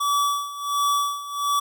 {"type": "tone with tremolo", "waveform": "square", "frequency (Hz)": 1148, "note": "D6", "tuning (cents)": -40, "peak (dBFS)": -19, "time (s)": [0, 1.6], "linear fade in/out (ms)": 10, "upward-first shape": "sine", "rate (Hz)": 1.4, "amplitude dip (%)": 80, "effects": []}